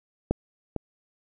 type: clicks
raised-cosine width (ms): 2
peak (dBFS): -9 / -15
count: 2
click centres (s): 0.31 / 0.763
effects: none